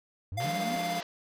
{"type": "linear sweep", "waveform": "triangle", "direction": "up", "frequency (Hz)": [87.4, 260], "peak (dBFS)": -32, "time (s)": [0.32, 0.76], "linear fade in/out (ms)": 0}
{"type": "tone with tremolo", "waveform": "square", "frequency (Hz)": 697, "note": "F5", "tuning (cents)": -4, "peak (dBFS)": -30, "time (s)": [0.37, 1.01], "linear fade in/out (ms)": 10, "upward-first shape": "sine", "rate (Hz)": 17, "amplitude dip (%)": 35}
{"type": "band-pass noise", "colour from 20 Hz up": "pink", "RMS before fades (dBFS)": -40, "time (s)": [0.4, 1.03], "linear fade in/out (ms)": 2, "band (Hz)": [340, 5800], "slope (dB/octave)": 48}
{"type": "chord", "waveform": "sine", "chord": "D diminished", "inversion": "first", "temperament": "equal", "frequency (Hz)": [174.61, 207.7, 293.7], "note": ["F3", "Ab3", "D4"], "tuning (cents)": [0, 0, 0], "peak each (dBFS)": [-38, -44, -43], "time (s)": [0.44, 1], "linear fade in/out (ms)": 5}
{"effects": []}